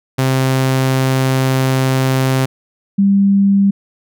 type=tone pair in turn; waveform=sawtooth / sine; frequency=131.7 / 198.01 Hz; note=C3 / G3; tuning=+12 / +18 cents; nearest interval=perfect fifth; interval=706 cents; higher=second; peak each=-8 dBFS; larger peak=neither; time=0.18-2.46 / 2.98-3.71 s; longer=first; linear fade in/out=10 ms; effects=none